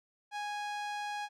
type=tone with low-pass filter; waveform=sawtooth; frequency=828 Hz; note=G#5; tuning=5 cents flat; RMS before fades=-38 dBFS; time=0.31-1.29 s; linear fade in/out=50 ms; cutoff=6100 Hz; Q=0.52; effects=none